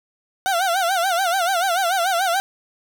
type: tone with vibrato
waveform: 30% pulse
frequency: 727 Hz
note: F#5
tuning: 31 cents flat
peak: -15 dBFS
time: 0.46-2.4 s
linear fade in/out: 0 ms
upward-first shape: sine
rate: 6.9 Hz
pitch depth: 140 cents each way
effects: none